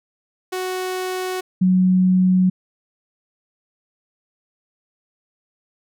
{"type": "tone pair in turn", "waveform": ["sawtooth", "sine"], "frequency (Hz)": [370, 184.61], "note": ["F#4", "F#3"], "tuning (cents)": [0, -4], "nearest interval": "octave", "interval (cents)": 1204, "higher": "first", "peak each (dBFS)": [-19, -12], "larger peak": "second", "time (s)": [[0.52, 1.41], [1.61, 2.5]], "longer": "neither", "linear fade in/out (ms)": 10, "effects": []}